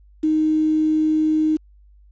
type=tone with quantisation; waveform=sine; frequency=311.1 Hz; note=D#4; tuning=in tune; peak=-15 dBFS; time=0.23-1.57 s; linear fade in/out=10 ms; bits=7; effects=added 50 Hz sine -47 dBFS peak until 2.11 s + resampled to 16000 Hz